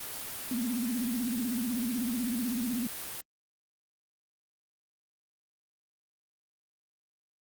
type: noise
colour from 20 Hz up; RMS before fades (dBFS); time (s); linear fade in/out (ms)
white; -39; 0-3.21; 5
type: tone with vibrato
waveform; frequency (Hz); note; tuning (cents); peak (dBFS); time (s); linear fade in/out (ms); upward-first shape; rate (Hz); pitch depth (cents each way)
sine; 239.8; A#3; +49; -29; 0.51-2.87; 2; sine; 16; 140
effects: Opus 32 kbps